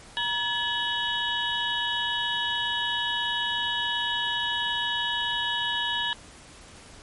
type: tone cluster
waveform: sine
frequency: 948 / 1711 / 2966 / 3329 / 3761 Hz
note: A#5 / A6 / F#7 / G#7 / A#7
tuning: +29 / -49 / +4 / +3 / +15 cents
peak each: -32 / -30 / -30 / -33 / -33 dBFS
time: 0.17-6.13 s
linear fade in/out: 0 ms
effects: pink hiss -48 dBFS RMS until 7.02 s + MP3 48 kbps